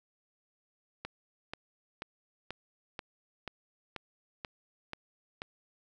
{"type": "click train", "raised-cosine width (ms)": 0.3, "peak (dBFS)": -22, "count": 10, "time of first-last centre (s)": [1.05, 5.419], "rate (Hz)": 2.06, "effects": []}